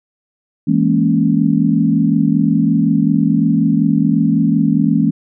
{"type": "chord", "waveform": "sine", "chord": "A# half-diminished seventh", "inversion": "second", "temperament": "equal", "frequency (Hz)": [164.81, 207.7, 233.1, 277.2], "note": ["E3", "G#3", "A#3", "C#4"], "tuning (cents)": [0, 0, 0, 0], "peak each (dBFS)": -16, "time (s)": [0.67, 5.11], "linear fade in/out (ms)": 10, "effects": []}